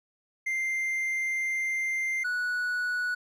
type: tone pair in turn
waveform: triangle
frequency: 2093 / 1471.5 Hz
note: C7 / F#6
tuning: 0 / -10 cents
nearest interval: tritone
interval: 610 cents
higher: first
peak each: -25 dBFS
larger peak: neither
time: 0.46-2.24 / 2.24-3.15 s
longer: first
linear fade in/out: 10 ms
effects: none